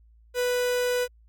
45% pulse tone, 493.9 Hz, B4, in tune, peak -23 dBFS, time 0.34-1.08 s, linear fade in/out 50 ms, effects added 56 Hz sine -53 dBFS peak until 1.28 s + Opus 48 kbps

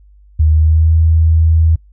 sine tone with pitch glide, 77.78 to 80.8 Hz, D#2 to E2, 0 to -34 cents, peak -7 dBFS, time 0.39-1.76 s, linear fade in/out 10 ms, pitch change +66 cents, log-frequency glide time 0.52-0.94 s, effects noise-tail reverb RT60 0.1 s tail -21 dB re dry + added 50 Hz sine -41 dBFS peak until 1.92 s

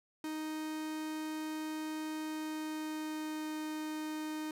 45% pulse tone with pitch glide, 311.1 to 309 Hz, D#4 to D#4, 0 to -12 cents, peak -37 dBFS, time 0.24-4.51 s, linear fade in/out 2 ms, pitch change -12 cents, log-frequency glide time 2.21-3.54 s, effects none

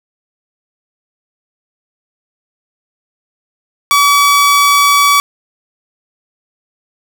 sawtooth tone, 1142 Hz, D6, 49 cents flat, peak -3 dBFS, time 3.91-5.2 s, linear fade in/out 0 ms, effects none

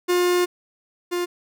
45% pulse tone pair in turn, 356.2 / 352.7 Hz, F4 / F4, +34 / +17 cents, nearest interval unison, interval 17 cents, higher first, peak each -17 / -22 dBFS, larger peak first, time 0.08-0.46 / 1.11-1.26 s, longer first, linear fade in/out 20 ms, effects none

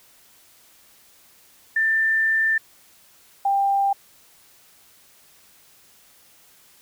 sine tone pair in turn, 1783 / 792.6 Hz, A6 / G5, +22 / +19 cents, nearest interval octave + major second, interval 1403 cents, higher first, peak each -17 dBFS, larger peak neither, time 1.76-2.58 / 3.45-3.93 s, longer first, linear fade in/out 5 ms, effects white hiss -54 dBFS RMS until 6.81 s

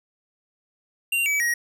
square tone with pitch steps, 2769 / 2288 / 1891.3 Hz, F7 / D7 / A#6, -15 / -46 / +25 cents, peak -21 dBFS, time 1.12-1.54 s, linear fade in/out 5 ms, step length 140 ms, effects none

